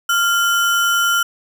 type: tone with sample-and-hold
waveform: sine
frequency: 1390 Hz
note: F6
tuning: 9 cents flat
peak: -13 dBFS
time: 0.09-1.23 s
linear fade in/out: 5 ms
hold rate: 4410 Hz
effects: none